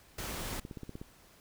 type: noise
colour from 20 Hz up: pink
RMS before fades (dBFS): -39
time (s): 0.18-0.6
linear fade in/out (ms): 5
type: click train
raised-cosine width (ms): 3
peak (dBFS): -29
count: 9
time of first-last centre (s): 0.53-1.015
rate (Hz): 16.5
effects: pink hiss -60 dBFS RMS until 1.4 s